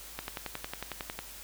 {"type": "click train", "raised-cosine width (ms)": 0.3, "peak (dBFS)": -19, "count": 12, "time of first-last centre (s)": [0.19, 1.19], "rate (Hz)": 11, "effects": ["added 50 Hz sine -54 dBFS peak until 1.43 s", "white hiss -47 dBFS RMS until 1.43 s"]}